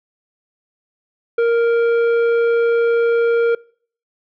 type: tone with tanh clipping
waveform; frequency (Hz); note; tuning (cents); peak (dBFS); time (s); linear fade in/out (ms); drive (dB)
triangle; 466.2; A#4; 0; -14; 1.38-3.55; 5; 13
effects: noise-tail reverb RT60 0.5 s tail -24 dB re dry